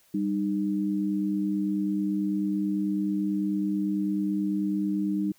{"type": "tone pair together", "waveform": "sine", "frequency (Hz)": [196.58, 305.7], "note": ["G3", "D#4"], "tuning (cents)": [5, -30], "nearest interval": "minor sixth", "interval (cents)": 765, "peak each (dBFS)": -27, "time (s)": [0.14, 5.32], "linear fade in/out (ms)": 5, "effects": ["white hiss -62 dBFS RMS until 5.38 s"]}